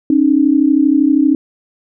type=tone pair together; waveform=sine; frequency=272.5 / 305.2 Hz; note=C#4 / D#4; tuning=-29 / -33 cents; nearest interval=major second; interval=196 cents; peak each=-11 dBFS; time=0.1-1.35 s; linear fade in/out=2 ms; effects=none